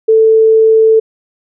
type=tone; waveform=sine; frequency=442.8 Hz; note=A4; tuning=11 cents sharp; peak=-4 dBFS; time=0.08-1 s; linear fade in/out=10 ms; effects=none